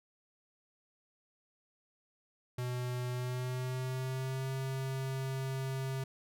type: tone with pitch glide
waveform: square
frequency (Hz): 124.3 to 133.22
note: B2 to C3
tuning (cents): +12 to +32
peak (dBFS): -35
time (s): 2.58-6.04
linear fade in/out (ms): 5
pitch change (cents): +120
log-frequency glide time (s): 3.12-4.51
effects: none